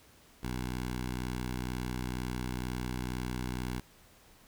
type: tone with notch filter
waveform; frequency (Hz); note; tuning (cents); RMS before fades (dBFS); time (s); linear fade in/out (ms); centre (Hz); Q
10% pulse; 62.1; B1; +10; -36; 0.43-3.8; 5; 530; 1.5
effects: pink hiss -60 dBFS RMS until 4.47 s